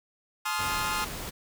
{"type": "chord", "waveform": "sawtooth", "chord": "F dominant seventh", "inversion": "first", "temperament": "equal with one note detuned", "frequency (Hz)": [858.4, 1046.5, 1244.5, 1396.9], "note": ["A5", "C6", "Eb6", "F6"], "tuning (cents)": [-43, 0, 0, 0], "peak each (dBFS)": -30, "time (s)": [0.45, 1.05], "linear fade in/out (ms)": 10}
{"type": "noise", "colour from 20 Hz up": "pink", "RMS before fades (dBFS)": -37, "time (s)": [0.58, 1.31], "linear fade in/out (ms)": 20}
{"effects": []}